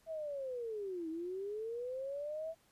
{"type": "linear two-way sweep", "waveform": "sine", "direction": "down then up", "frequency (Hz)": [659.3, 315.2, 659.3], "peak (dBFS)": -38, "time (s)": [0.06, 2.55], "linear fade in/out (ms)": 50, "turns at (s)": 1.09, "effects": ["pink hiss -70 dBFS RMS until 2.71 s", "resampled to 32000 Hz"]}